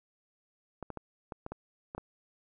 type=clicks; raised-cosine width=1 ms; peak=-25 dBFS; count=8; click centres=0.827 / 0.903 / 0.973 / 1.322 / 1.464 / 1.52 / 1.949 / 1.98 s; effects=none